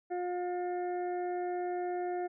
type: harmonic tone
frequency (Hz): 356.6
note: F4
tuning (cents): +36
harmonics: 1 / 2 / 4 / 5 / 6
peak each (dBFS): -34 / -36 / -52 / -53 / -57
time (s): 0.1-2.28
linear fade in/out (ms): 20
effects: none